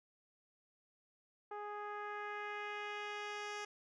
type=tone with low-pass filter sweep; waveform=10% pulse; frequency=415.1 Hz; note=G#4; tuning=1 cent flat; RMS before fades=-44 dBFS; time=1.51-3.65 s; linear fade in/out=5 ms; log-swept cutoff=960 to 5600 Hz; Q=1.3; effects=none